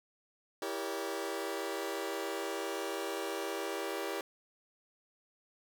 sawtooth chord, E diminished seventh, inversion none, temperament just, 329.6 / 395.6 / 474.7 / 569.6 Hz, E4 / G4 / Bb4 / Db5, 0 / +16 / +31 / +47 cents, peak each -38 / -35 / -38 / -38 dBFS, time 0.62-4.21 s, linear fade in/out 2 ms, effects none

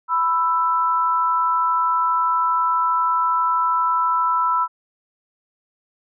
sine tone pair together, 992.6 / 1325 Hz, B5 / E6, +8 / +9 cents, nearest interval perfect fourth, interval 501 cents, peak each -19 dBFS, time 0.08-4.68 s, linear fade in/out 50 ms, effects none

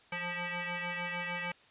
sine tone with frequency modulation, 172.7 Hz, F3, 19 cents flat, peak -34 dBFS, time 0.12-1.52 s, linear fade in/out 5 ms, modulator 352 Hz, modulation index 7.4, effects white hiss -61 dBFS RMS until 1.7 s + resampled to 8000 Hz

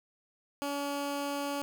15% pulse tone, 284 Hz, C#4, 42 cents sharp, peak -26 dBFS, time 0.62-1.62 s, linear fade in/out 0 ms, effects none

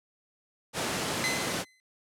pink noise, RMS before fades -30 dBFS, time 0.73-1.65 s, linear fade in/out 50 ms
sawtooth tone with exponential decay, 2039 Hz, C7, 45 cents flat, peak -22 dBFS, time 1.24-1.8 s, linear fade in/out 0 ms, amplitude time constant 120 ms
effects high-pass 150 Hz 12 dB/octave + low-pass 10000 Hz 12 dB/octave

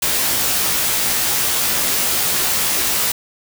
white noise with comb filter, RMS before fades -18 dBFS, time 0.02-3.12 s, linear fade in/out 5 ms, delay 16 ms, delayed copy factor +0.9, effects none

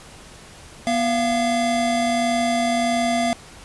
square tone pair together, 242.5 / 686 Hz, B3 / F5, -31 / -31 cents, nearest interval octave + tritone, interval 1800 cents, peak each -23 / -21 dBFS, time 0.87-3.33 s, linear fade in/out 0 ms, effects pink hiss -43 dBFS RMS until 3.64 s + resampled to 24000 Hz

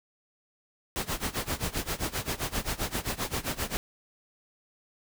pink noise with tremolo, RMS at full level -29 dBFS, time 0.96-3.77 s, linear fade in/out 0 ms, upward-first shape sine, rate 7.6 Hz, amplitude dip 90%, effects none

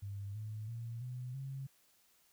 sine tone with pitch steps, 100 / 107.8 / 116.2 / 125.27 / 135.03 Hz, G2 / A2 / A#2 / B2 / C#3, +35 / -35 / -5 / +25 / -45 cents, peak -40 dBFS, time 0.02-1.67 s, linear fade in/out 10 ms, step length 330 ms, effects white hiss -70 dBFS RMS until 2.32 s

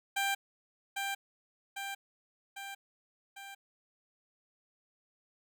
15% pulse tone with echo, 790 Hz, G5, 13 cents sharp, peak -23 dBFS, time 0.16-0.35 s, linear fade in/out 10 ms, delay 800 ms, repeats 4, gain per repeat -4 dB, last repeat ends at 3.55 s, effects none

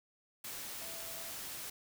sine tone in noise, 661 Hz, E5, 5 cents sharp, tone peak -53 dBFS, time 0.81-1.31 s, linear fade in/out 5 ms, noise white, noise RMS -44 dBFS, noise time 0.44-1.7 s, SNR -12 dB, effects none

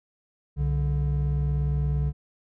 triangle tone pair together, 64.5 / 144.8 Hz, C2 / D3, -24 / -24 cents, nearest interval octave + major second, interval 1400 cents, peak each -23 dBFS, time 0.56-2.13 s, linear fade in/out 50 ms, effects none

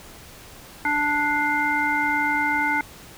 harmonic tone with a mistuned harmonic, 293.7 Hz, D4, in tune, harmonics 1 / 3 / 5 / 7, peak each -29 / -24 / -25 / -24 dBFS, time 0.85-2.81 s, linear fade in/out 2 ms, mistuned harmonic 7, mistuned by +32 cents, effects pink hiss -44 dBFS RMS until 3.17 s

